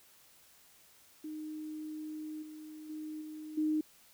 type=tone with level steps; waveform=sine; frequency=308.4 Hz; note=D#4; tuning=15 cents flat; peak=-39 / -45 / -39 / -42 / -28 dBFS; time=1.24-3.81 s; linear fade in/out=5 ms; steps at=2.42 / 2.89 / 3.21 / 3.57 s; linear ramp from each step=10 ms; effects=white hiss -62 dBFS RMS until 4.13 s